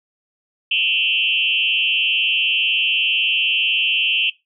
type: tone with frequency modulation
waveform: sine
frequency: 2867 Hz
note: F7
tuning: 45 cents sharp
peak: -15 dBFS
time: 0.71-4.3 s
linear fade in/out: 5 ms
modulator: 156 Hz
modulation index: 1.9
effects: noise-tail reverb RT60 0.2 s tail -18 dB re dry